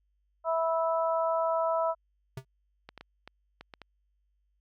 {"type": "harmonic tone", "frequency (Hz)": 327.5, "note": "E4", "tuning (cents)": -11, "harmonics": [2, 3, 4], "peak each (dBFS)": [-27, -31, -33], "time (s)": [0.44, 1.95], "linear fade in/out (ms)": 50}
{"type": "tone with exponential decay", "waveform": "square", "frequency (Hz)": 131.7, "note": "C3", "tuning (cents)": 12, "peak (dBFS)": -34, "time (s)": [2.37, 2.45], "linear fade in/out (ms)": 5, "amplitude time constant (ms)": 17}
{"type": "clicks", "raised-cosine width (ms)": 0.3, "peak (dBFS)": -28, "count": 7, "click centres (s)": [2.89, 2.977, 3.01, 3.276, 3.61, 3.738, 3.817]}
{"effects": ["added 50 Hz sine -70 dBFS peak until 4.6 s"]}